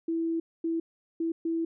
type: tone bursts at uneven times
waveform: sine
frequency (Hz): 329.6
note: E4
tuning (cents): 0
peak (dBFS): -26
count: 4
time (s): 0.08-0.4 / 0.64-0.8 / 1.2-1.32 / 1.45-1.65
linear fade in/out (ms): 5
effects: none